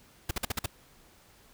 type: noise bursts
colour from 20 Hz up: pink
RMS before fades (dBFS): -30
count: 6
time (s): 0.29-0.661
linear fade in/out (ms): 5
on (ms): 21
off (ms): 49
effects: pink hiss -59 dBFS RMS until 1.53 s